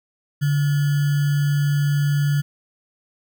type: tone with sample-and-hold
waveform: sine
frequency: 144.5 Hz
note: D3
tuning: 28 cents flat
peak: -16 dBFS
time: 0.41-2.42 s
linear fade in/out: 20 ms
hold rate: 1575 Hz
effects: none